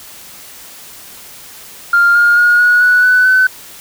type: tone with pitch steps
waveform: sine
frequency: 1399 / 1417.7 / 1436.7 / 1455.9 / 1475.4 / 1495.1 / 1515.1 Hz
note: F6 / F6 / F6 / F#6 / F#6 / F#6 / F#6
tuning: +3 / +26 / +49 / -28 / -5 / +18 / +41 cents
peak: -5 dBFS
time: 1.93-3.47 s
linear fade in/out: 5 ms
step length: 220 ms
effects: tanh soft clip ceiling -2 dBFS + white hiss -35 dBFS RMS until 3.8 s